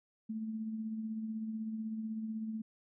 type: tone with tremolo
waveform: sine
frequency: 220 Hz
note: A3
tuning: in tune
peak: -34 dBFS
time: 0.29-2.62 s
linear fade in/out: 10 ms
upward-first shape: triangle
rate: 16 Hz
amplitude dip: 45%
effects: none